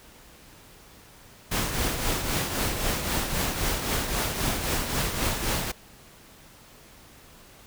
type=noise with tremolo; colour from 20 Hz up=pink; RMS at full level=-25 dBFS; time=1.51-5.72 s; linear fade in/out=10 ms; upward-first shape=triangle; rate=3.8 Hz; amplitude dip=55%; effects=pink hiss -51 dBFS RMS until 7.66 s